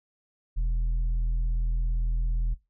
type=tone with tanh clipping; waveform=sine; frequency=41.2 Hz; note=E1; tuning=in tune; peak=-24 dBFS; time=0.56-2.55 s; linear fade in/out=20 ms; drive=4 dB; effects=noise-tail reverb RT60 0.2 s tail -17 dB re dry